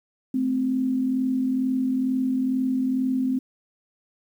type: tone pair together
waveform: sine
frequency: 217.8 / 260 Hz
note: A3 / C4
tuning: -17 / -11 cents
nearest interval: minor third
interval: 306 cents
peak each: -30 / -21 dBFS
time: 0.34-3.39 s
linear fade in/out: 5 ms
effects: 9-bit